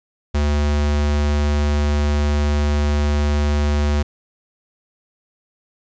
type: tone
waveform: square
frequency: 73.42 Hz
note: D2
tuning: in tune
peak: -16 dBFS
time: 0.34-4.03 s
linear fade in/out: 10 ms
effects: resampled to 16000 Hz + 9-bit